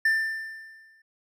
triangle tone with exponential decay, 1783 Hz, A6, 22 cents sharp, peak -16 dBFS, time 0.05-1.02 s, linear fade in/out 5 ms, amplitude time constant 210 ms, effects none

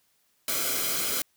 white noise with comb filter, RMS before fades -28 dBFS, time 0.48-1.22 s, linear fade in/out 2 ms, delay 1.1 ms, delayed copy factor -0.65, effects white hiss -69 dBFS RMS until 1.36 s

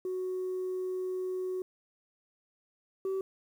sine tone pair in turn, 370 / 383.2 Hz, F#4 / G4, 0 / -39 cents, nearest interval minor second, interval 61 cents, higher second, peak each -30 / -27 dBFS, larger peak second, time 0.05-1.62 / 3.05-3.21 s, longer first, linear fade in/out 2 ms, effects tanh soft clip ceiling -29 dBFS + 10-bit

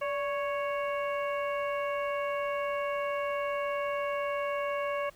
harmonic tone with a mistuned harmonic, 554.4 Hz, C#5, in tune, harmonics 1 / 2 / 3 / 4 / 5, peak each -31 / -35 / -42 / -41 / -44 dBFS, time 0.01-5.1 s, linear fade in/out 10 ms, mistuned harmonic 1, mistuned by +68 cents, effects pink hiss -59 dBFS RMS until 5.15 s

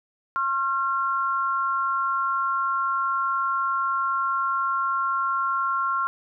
sine tone pair together, 1076 / 1375.1 Hz, C6 / F6, +48 / -27 cents, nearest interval major third, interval 425 cents, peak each -25 / -24 dBFS, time 0.36-6.07 s, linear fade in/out 0 ms, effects none

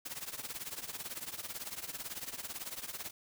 white noise with tremolo, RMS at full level -39 dBFS, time 0.05-3.11 s, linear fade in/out 10 ms, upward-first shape triangle, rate 18 Hz, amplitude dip 90%, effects none

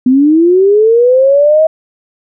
sine linear sweep, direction up, 246.9 to 641 Hz, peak -4 dBFS, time 0.06-1.67 s, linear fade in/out 5 ms, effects none

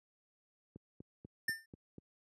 click train, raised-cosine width 3 ms, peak -36 dBFS, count 6, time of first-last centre 0.76-1.982 s, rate 4.09 Hz
square tone with exponential decay, 1796 Hz, A6, 35 cents sharp, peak -30 dBFS, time 1.48-1.66 s, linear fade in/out 5 ms, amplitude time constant 39 ms
effects high-pass 100 Hz 12 dB/octave + resampled to 32000 Hz

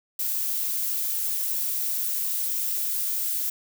violet noise, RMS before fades -27 dBFS, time 0.19-3.5 s, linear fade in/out 5 ms, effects none

